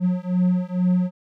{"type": "beating tone pair", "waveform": "triangle", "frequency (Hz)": [180, 182.2], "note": ["F#3", "F#3"], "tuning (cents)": [-47, -26], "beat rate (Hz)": 2.2, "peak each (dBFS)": [-19, -19], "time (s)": [0, 1.11], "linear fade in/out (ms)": 50, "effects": []}